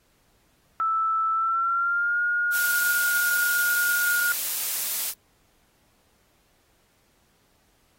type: tone with pitch glide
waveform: sine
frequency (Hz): 1318.5 to 1429.6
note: E6 to F6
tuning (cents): 0 to +40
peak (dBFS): -21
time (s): 0.8-4.32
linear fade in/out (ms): 0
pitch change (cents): +140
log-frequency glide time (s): 1.32-2.21
type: noise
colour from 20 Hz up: blue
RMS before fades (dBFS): -27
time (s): 2.51-5.14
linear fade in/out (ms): 50
effects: pink hiss -65 dBFS RMS until 7.98 s + AAC 48 kbps